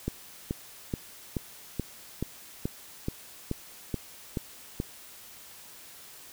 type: click train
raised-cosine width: 3 ms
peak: -16 dBFS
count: 12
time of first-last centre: 0.08-4.801 s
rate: 2.33 Hz
effects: white hiss -49 dBFS RMS until 6.32 s